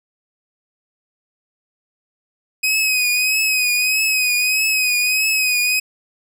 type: tone with vibrato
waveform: sawtooth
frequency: 2518 Hz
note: D#7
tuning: 20 cents sharp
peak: -12 dBFS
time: 2.63-5.8 s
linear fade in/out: 10 ms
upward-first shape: triangle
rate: 1.6 Hz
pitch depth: 55 cents each way
effects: none